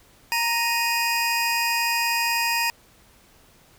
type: tone pair together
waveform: 25% pulse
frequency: 932.3 / 2489 Hz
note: A#5 / D#7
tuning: 0 / 0 cents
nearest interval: octave + perfect fourth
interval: 1700 cents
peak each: -20 dBFS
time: 0.32-2.7 s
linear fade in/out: 0 ms
effects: pink hiss -55 dBFS RMS until 3.78 s